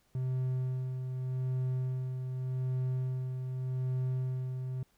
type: tone with tremolo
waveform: triangle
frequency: 128.7 Hz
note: C3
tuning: 28 cents flat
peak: -27 dBFS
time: 0.15-4.83 s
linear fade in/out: 2 ms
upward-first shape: sine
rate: 0.84 Hz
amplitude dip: 45%
effects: pink hiss -71 dBFS RMS until 4.97 s